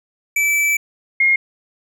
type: tone pair in turn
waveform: square / sine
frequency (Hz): 2314 / 2141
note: D7 / C7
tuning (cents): -26 / +39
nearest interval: minor second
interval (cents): 135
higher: first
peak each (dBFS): -15 / -11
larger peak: second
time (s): 0.36-0.77 / 1.2-1.36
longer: first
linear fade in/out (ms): 5
effects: none